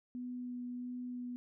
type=tone with vibrato; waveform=sine; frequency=246.9 Hz; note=B3; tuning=in tune; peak=-39 dBFS; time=0.15-1.36 s; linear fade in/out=0 ms; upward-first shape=sine; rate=1.5 Hz; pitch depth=9 cents each way; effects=none